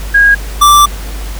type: tone pair in turn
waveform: sine / square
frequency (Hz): 1638 / 1170.3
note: G#6 / D6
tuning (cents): -24 / -6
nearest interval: tritone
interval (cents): 582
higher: first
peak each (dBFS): -3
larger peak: neither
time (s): 0.14-0.35 / 0.61-0.86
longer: second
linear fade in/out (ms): 10
effects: added 50 Hz sine -19 dBFS peak until 1.39 s + pink hiss -29 dBFS RMS until 1.39 s